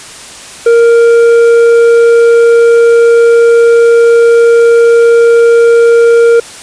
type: tone with tanh clipping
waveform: sine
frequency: 466.2 Hz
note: A#4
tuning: in tune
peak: -3 dBFS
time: 0.66-6.4 s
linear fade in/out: 5 ms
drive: 7 dB
effects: white hiss -28 dBFS RMS until 6.62 s + resampled to 22050 Hz